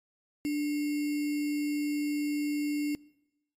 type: tone with sample-and-hold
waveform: sine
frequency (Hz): 294.2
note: D4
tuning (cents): +3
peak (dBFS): -27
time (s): 0.45-2.95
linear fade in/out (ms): 0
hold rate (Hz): 2450
effects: noise-tail reverb RT60 0.9 s tail -23 dB re dry + MP3 64 kbps